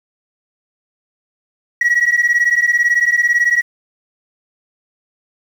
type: beating tone pair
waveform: sine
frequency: 1910 / 1928 Hz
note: A#6 / B6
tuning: +42 / -42 cents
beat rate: 18 Hz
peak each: -12 dBFS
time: 1.81-3.62 s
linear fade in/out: 5 ms
effects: tanh soft clip ceiling -8 dBFS + 7-bit